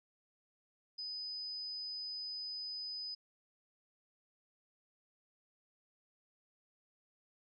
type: tone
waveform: sine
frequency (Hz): 5000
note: D#8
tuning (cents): +8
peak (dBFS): -40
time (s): 0.98-3.15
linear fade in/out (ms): 10
effects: none